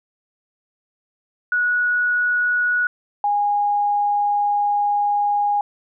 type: tone pair in turn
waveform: sine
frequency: 1463 / 821.1 Hz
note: F#6 / G#5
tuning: -20 / -20 cents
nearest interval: minor seventh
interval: 1000 cents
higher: first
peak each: -16 dBFS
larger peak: neither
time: 1.52-2.87 / 3.24-5.61 s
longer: second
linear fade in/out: 2 ms
effects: none